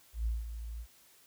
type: tone with ADSR envelope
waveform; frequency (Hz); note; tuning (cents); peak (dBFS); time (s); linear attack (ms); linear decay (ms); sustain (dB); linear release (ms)
sine; 56.4; A1; +44; -28; 0.13-0.87; 130; 180; -10; 64
effects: white hiss -62 dBFS RMS until 1.26 s